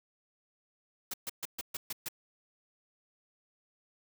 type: noise bursts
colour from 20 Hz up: white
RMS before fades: -37 dBFS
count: 7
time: 1.11-2.086 s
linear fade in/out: 5 ms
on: 28 ms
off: 130 ms
effects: none